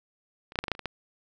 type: clicks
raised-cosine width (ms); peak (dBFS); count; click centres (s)
0.3; -29 / -17 / -7 / -17 / -16 / -9 / -29 / -22 / -15; 9; 0.521 / 0.557 / 0.589 / 0.64 / 0.682 / 0.717 / 0.751 / 0.793 / 0.857
effects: none